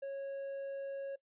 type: tone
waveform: triangle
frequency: 550 Hz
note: C#5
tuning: 14 cents flat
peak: -36 dBFS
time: 0.02-1.16 s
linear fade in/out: 10 ms
effects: noise-tail reverb RT60 0.1 s tail -21 dB re dry + resampled to 8000 Hz